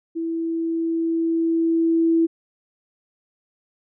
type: tone with level ramp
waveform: sine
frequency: 329.6 Hz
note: E4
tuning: in tune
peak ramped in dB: -23 to -14 dBFS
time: 0.15-2.27 s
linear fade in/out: 20 ms
effects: none